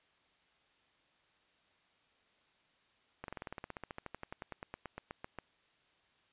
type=slowing click train; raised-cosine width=0.5 ms; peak=-27 dBFS; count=27; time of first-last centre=3.24-5.387 s; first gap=42 ms; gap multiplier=1.05; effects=white hiss -71 dBFS RMS until 6.32 s + resampled to 8000 Hz